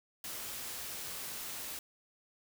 white noise, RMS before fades -42 dBFS, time 0.24-1.79 s, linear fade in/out 2 ms, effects none

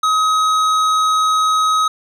sine tone with hard clipping, 1268 Hz, D#6, 32 cents sharp, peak -14 dBFS, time 0.03-1.88 s, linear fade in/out 5 ms, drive 11 dB, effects none

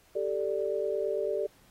sine chord, G suspended second, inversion none, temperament just, 392 / 441 / 588 Hz, G4 / A4 / D5, 0 / +4 / +2 cents, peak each -32 dBFS, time 0.15-1.47 s, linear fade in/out 10 ms, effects pink hiss -62 dBFS RMS until 1.7 s + AAC 48 kbps

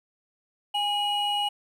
triangle tone pair together, 821 / 2908 Hz, G#5 / F#7, -20 / -31 cents, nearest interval octave + minor seventh, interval 2189 cents, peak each -25 dBFS, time 0.74-1.49 s, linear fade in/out 10 ms, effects 10-bit

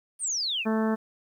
sine exponential sweep, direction down, 9397 to 2349 Hz, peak -26 dBFS, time 0.19-0.66 s, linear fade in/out 50 ms
harmonic tone, 220 Hz, A3, in tune, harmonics 1 / 2 / 3 / 4 / 5 / 6 / 7 / 8, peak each -24 / -30 / -34 / -36 / -38 / -40 / -41 / -42 dBFS, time 0.65-0.96 s, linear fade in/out 20 ms
effects 10-bit

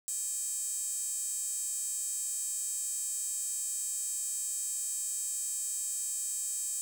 square tone with high-pass filter, 349.2 Hz, F4, in tune, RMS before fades -35 dBFS, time 0.08-6.81 s, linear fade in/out 0 ms, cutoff 7900 Hz, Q 8, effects none

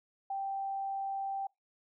sine tone, 783 Hz, G5, 2 cents flat, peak -33 dBFS, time 0.3-1.47 s, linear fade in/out 5 ms, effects noise-tail reverb RT60 0.2 s tail -25 dB re dry

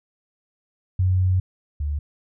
sine tone pair in turn, 92.5 / 73.27 Hz, F#2 / D2, 0 / -3 cents, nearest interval major third, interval 403 cents, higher first, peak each -16 / -22 dBFS, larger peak first, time 0.99-1.4 / 1.8-1.99 s, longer first, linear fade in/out 5 ms, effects none

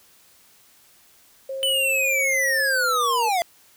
sine tone with pitch glide, 536 to 472 Hz, C5 to A#4, +42 to +22 cents, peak -27 dBFS, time 1.49-3.29 s, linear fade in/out 5 ms, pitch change -220 cents, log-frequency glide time 2.67-3.12 s
square linear sweep, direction down, 3020 to 667 Hz, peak -20 dBFS, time 1.63-3.42 s, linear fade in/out 0 ms
effects white hiss -55 dBFS RMS until 3.76 s

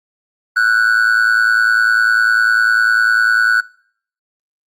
triangle tone with amplitude modulation, 1480 Hz, F#6, in tune, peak -5 dBFS, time 0.56-3.61 s, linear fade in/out 10 ms, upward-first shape sine, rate 110 Hz, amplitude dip 80%, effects noise-tail reverb RT60 0.6 s tail -24 dB re dry + Opus 48 kbps

